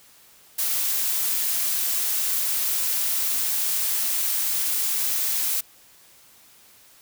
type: noise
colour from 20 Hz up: blue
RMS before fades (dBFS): -24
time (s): 0.58-5.61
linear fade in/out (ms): 10
effects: white hiss -53 dBFS RMS until 7.01 s